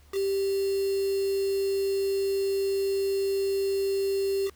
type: tone with quantisation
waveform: sine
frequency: 392 Hz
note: G4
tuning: in tune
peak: -24 dBFS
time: 0.12-4.51 s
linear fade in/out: 50 ms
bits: 6
effects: added 72 Hz sine -54 dBFS peak until 4.55 s + pink hiss -61 dBFS RMS until 4.55 s